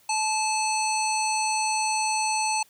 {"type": "harmonic tone", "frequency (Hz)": 870, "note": "A5", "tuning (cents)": -20, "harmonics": [1, 3, 5, 7, 9, 10], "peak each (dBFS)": [-25, -30, -32, -33, -35, -35], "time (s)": [0.09, 2.63], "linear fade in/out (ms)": 5, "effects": ["white hiss -59 dBFS RMS until 2.69 s"]}